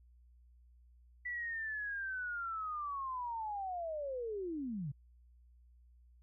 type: linear sweep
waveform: sine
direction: down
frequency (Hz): 1974 to 126.7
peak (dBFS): -37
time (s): 1.25-4.92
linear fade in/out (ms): 10
effects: added 60 Hz sine -60 dBFS peak until 6.22 s